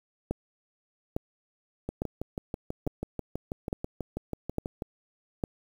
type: two click trains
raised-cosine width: 2 ms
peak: -19 / -15 dBFS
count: 19 / 7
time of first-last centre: 1.89-4.822 / 0.31-5.438 s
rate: 6.14 / 1.17 Hz
effects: 8-bit